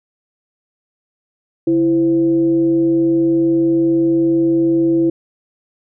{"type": "tone with frequency modulation", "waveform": "sine", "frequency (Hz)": 332.2, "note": "E4", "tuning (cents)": 13, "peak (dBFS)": -11, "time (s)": [1.67, 5.1], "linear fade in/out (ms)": 5, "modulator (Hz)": 190, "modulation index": 0.35, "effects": []}